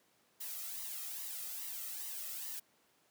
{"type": "noise with flanger", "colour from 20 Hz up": "blue", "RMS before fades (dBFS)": -43, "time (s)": [0.4, 2.6], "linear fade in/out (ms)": 10, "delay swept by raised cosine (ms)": [1, 1.59], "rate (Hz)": 2.4, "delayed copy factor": 0.65, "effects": ["pink hiss -71 dBFS RMS until 3.1 s", "high-pass 200 Hz 12 dB/octave"]}